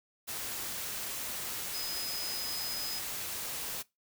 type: tone in noise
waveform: sine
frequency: 5040 Hz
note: D#8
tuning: 21 cents sharp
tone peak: -37 dBFS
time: 1.73-3 s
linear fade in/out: 20 ms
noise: white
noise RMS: -38 dBFS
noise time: 0.27-3.83 s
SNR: -2 dB
effects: noise-tail reverb RT60 0.2 s tail -21 dB re dry